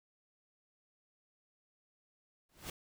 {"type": "noise with exponential growth", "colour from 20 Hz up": "pink", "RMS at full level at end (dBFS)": -39, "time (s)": [2.49, 2.7], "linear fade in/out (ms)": 2, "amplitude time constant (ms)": 45, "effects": []}